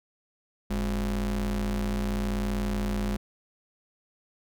square ring-modulated tone, 78.2 Hz, D#2, 9 cents sharp, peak -24 dBFS, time 0.7-3.17 s, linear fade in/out 10 ms, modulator 126 Hz, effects none

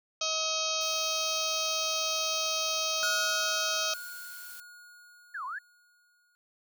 harmonic tone, 636 Hz, D#5, 38 cents sharp, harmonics 1 / 2 / 4 / 5 / 6 / 7 / 8 / 9 / 10, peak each -37 / -37 / -37 / -37 / -37 / -37 / -37 / -37 / -37 dBFS, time 0.21-3.94 s, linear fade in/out 5 ms
blue noise, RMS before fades -47 dBFS, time 0.81-4.6 s, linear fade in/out 0 ms
square tone with exponential decay, 1440 Hz, F#6, 47 cents flat, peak -29 dBFS, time 3.03-6.35 s, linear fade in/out 0 ms, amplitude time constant 720 ms
sine exponential two-way sweep, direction down then up, 1797 to 979 to 1797 Hz, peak -34 dBFS, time 5.34-5.59 s, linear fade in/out 10 ms, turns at 5.45 s
effects none

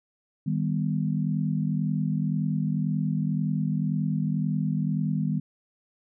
sine chord, Eb augmented, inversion none, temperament equal with one note detuned, 155.56 / 197.48 / 246.9 Hz, Eb3 / G3 / B3, 0 / +13 / 0 cents, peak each -26 / -28 / -31 dBFS, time 0.46-5.4 s, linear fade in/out 10 ms, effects none

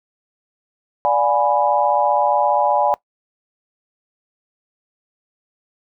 sine chord, D diminished seventh, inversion none, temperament equal with one note detuned, 587.3 / 715.6 / 830.6 / 987.8 Hz, D5 / F5 / Ab5 / Cb6, 0 / +42 / 0 / 0 cents, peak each -19 / -22 / -17 / -21 dBFS, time 1.05-2.94 s, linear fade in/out 0 ms, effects noise-tail reverb RT60 0.1 s tail -21 dB re dry

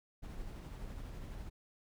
brown noise with tremolo, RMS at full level -44 dBFS, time 0.22-1.5 s, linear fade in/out 20 ms, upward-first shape sine, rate 12 Hz, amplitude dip 25%, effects none

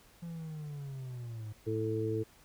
triangle linear sweep, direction down, 171.6 to 104.9 Hz, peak -37 dBFS, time 0.22-1.53 s, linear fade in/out 10 ms
harmonic tone, 110 Hz, A2, in tune, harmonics 1 / 2 / 3 / 4, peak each -35 / -46 / -36 / -34 dBFS, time 1.66-2.24 s, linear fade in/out 20 ms
effects pink hiss -61 dBFS RMS until 2.44 s

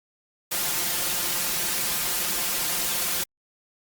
white noise with comb filter, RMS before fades -26 dBFS, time 0.51-3.24 s, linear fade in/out 10 ms, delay 5.7 ms, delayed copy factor +1, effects Opus 48 kbps

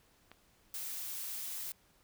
click, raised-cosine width 0.3 ms, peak -35 dBFS, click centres 0.316 s
blue noise, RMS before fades -41 dBFS, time 0.74-1.72 s, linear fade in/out 2 ms
effects pink hiss -68 dBFS RMS until 2.03 s

